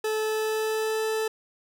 40% pulse tone with pitch glide, 433.8 to 438.8 Hz, A4 to A4, -25 to -5 cents, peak -24 dBFS, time 0.04-1.28 s, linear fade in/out 5 ms, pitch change +20 cents, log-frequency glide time 0.2-1.02 s, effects none

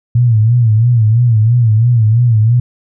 sine tone with vibrato, 114.8 Hz, A#2, 26 cents flat, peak -6 dBFS, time 0.15-2.6 s, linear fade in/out 5 ms, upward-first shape sine, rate 3 Hz, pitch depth 120 cents each way, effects none

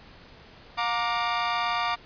sawtooth chord, Bb major, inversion second, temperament equal with one note detuned, 714.4 / 932.3 / 1174.7 Hz, F5 / Bb5 / D6, +39 / 0 / 0 cents, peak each -26 / -26 / -24 dBFS, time 0.77-1.96 s, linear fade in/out 20 ms, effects pink hiss -50 dBFS RMS until 2.05 s + resampled to 11025 Hz

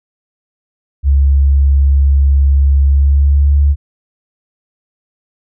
sine tone with pitch glide, 69.3 to 71.5 Hz, C#2 to D2, 0 to -46 cents, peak -6 dBFS, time 1.03-3.76 s, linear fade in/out 50 ms, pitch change +54 cents, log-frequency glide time 2.84-3.6 s, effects none

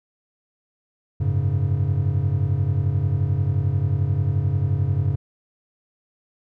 triangle chord, F# suspended second, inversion none, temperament equal, 92.5 / 103.83 / 138.59 Hz, F#2 / G#2 / C#3, 0 / 0 / 0 cents, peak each -21 dBFS, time 1.2-5.16 s, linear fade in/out 10 ms, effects none

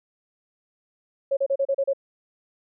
sine tone bursts, 549 Hz, C#5, 17 cents flat, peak -19 dBFS, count 7, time 1.31-1.934 s, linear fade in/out 10 ms, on 60 ms, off 34 ms, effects none

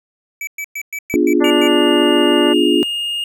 square tone bursts, 2300 Hz, D7, 37 cents flat, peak -23 dBFS, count 8, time 0.41-1.676 s, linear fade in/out 2 ms, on 62 ms, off 110 ms
sine chord, B diminished seventh, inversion none, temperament equal, 246.9 / 293.7 / 349.2 / 415.3 Hz, B3 / D4 / F4 / Ab4, 0 / 0 / 0 / 0 cents, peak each -19 / -15 / -15 / -19 dBFS, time 1.14-2.83 s, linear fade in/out 0 ms
harmonic tone, 293.7 Hz, D4, in tune, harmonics 1 / 2 / 3 / 4 / 5 / 6 / 7, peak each -14 / -20 / -24 / -26 / -28 / -30 / -31 dBFS, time 1.4-2.54 s, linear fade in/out 20 ms
triangle tone, 2840 Hz, F7, 28 cents sharp, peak -17 dBFS, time 1.44-3.24 s, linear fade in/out 2 ms
effects none

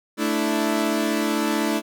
sawtooth chord, A suspended fourth, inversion none, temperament equal, 220 / 293.7 / 329.6 Hz, A3 / D4 / E4, 0 / 0 / 0 cents, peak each -21 dBFS, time 0.17-1.82 s, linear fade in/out 50 ms, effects none

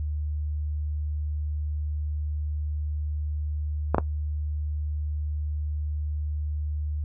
clicks, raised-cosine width 1 ms, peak -6 dBFS, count 2, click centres 3.946 / 3.983 s, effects noise-tail reverb RT60 0.1 s tail -17 dB re dry + added 75 Hz sine -26 dBFS peak until 7.04 s

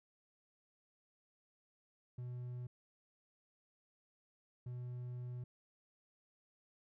triangle tone bursts at uneven times, 123.47 Hz, B2, in tune, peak -40 dBFS, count 2, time 2.18-2.67 / 4.66-5.44 s, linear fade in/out 5 ms, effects none

